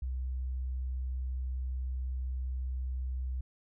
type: tone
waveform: sine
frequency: 63.9 Hz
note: C2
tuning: 40 cents flat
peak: -32 dBFS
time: 0.02-3.41 s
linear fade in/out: 5 ms
effects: none